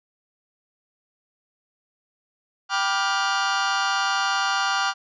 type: chord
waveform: sawtooth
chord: G dominant seventh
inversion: none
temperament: just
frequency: 784 / 980 / 1176 / 1411.2 Hz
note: G5 / B5 / D6 / F6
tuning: 0 / -14 / +2 / +18 cents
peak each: -22 / -27 / -22 / -21 dBFS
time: 2.69-4.94 s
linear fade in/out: 50 ms
effects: resampled to 16000 Hz